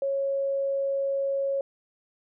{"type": "tone", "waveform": "sine", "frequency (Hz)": 550, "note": "C#5", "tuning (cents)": -14, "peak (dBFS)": -24, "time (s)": [0.02, 1.61], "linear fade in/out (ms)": 2, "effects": []}